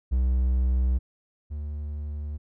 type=tone pair in turn; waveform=triangle; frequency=63.2 / 74.03 Hz; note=B1 / D2; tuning=+41 / +14 cents; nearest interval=minor third; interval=273 cents; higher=second; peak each=-18 / -28 dBFS; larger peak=first; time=0.11-0.99 / 1.5-2.38 s; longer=neither; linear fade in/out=20 ms; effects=none